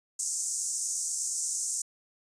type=band-pass noise; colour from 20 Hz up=pink; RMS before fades=-32 dBFS; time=0.19-1.82 s; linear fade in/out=5 ms; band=6200 to 9200 Hz; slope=48 dB/octave; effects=resampled to 22050 Hz